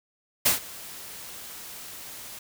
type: noise with ADSR envelope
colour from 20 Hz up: white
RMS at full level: -19 dBFS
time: 0.45-2.39 s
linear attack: 11 ms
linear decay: 130 ms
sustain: -22 dB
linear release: 5 ms
effects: none

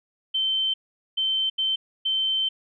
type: tone bursts at uneven times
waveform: sine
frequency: 3096 Hz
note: G7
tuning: 22 cents flat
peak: -21 dBFS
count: 4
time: 0.34-0.74 / 1.17-1.5 / 1.58-1.76 / 2.05-2.49 s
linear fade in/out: 10 ms
effects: none

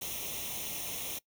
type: noise with comb filter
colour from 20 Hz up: white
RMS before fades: -38 dBFS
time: 0.01-1.19 s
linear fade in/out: 10 ms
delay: 0.32 ms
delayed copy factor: +0.75
effects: noise-tail reverb RT60 0.1 s tail -21 dB re dry

